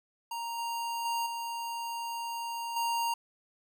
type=tone with level steps; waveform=square; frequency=932.3 Hz; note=A#5; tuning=in tune; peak=-35 / -33 / -30 / -35 / -29 dBFS; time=0.31-3.14 s; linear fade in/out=5 ms; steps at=0.58 / 1.05 / 1.26 / 2.76 s; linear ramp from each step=5 ms; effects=none